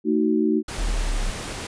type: chord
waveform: sine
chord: D# diminished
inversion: second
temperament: just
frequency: 224 / 311.1 / 373.4 Hz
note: A3 / D#4 / F#4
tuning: +31 / 0 / +16 cents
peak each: -22 / -21 / -23 dBFS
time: 0.04-0.63 s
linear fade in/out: 50 ms
type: noise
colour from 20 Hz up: pink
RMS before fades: -32 dBFS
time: 0.68-1.67 s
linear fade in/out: 5 ms
type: linear sweep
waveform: sine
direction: down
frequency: 40.33 to 31.77 Hz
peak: -21 dBFS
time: 0.78-1.31 s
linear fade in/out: 10 ms
effects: resampled to 22050 Hz